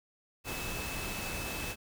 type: tone in noise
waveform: sine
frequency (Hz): 2605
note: E7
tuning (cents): -21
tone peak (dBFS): -42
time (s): 0.44-1.76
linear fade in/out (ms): 50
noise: pink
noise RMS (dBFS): -38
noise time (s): 0.44-1.76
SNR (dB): -7
effects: none